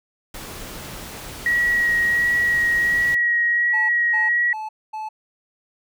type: noise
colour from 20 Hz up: pink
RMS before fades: -35 dBFS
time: 0.34-3.15 s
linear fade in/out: 5 ms
type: tone with vibrato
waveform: sine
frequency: 1906 Hz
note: A#6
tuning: 38 cents sharp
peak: -16 dBFS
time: 1.46-4.53 s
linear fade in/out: 2 ms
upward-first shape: sine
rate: 1.4 Hz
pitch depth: 14 cents each way
type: tone bursts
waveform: triangle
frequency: 867 Hz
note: A5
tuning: 26 cents flat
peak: -25 dBFS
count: 4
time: 3.73-5.09 s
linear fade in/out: 10 ms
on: 160 ms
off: 240 ms
effects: none